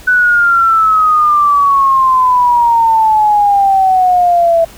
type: exponential sweep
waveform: sine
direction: down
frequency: 1500 to 659.3 Hz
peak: -6 dBFS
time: 0.07-4.65 s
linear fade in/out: 10 ms
effects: added 50 Hz sine -41 dBFS peak until 4.77 s + pink hiss -37 dBFS RMS until 4.77 s